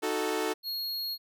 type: chord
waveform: sawtooth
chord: D# diminished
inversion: none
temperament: equal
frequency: 311.1 / 370 / 440 Hz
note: D#4 / F#4 / A4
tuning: 0 / 0 / 0 cents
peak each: -30 / -30 / -27 dBFS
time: 0.02-0.54 s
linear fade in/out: 20 ms
type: tone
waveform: square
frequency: 4300 Hz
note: C8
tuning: 47 cents sharp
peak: -32 dBFS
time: 0.63-1.18 s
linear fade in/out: 50 ms
effects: none